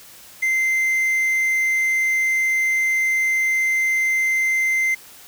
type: tone with quantisation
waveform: triangle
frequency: 2079 Hz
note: C7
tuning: 12 cents flat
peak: -15 dBFS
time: 0.42-4.95 s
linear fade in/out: 10 ms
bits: 7
effects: white hiss -44 dBFS RMS until 5.27 s